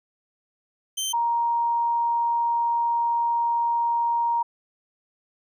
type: tone pair in turn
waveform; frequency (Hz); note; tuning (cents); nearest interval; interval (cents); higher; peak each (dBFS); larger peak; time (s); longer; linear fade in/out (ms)
20% pulse / sine; 3111 / 937.8; G7 / A#5; -14 / +10; octave + major sixth; 2076; first; -20; neither; 0.97-1.13 / 1.13-4.43; second; 10
effects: none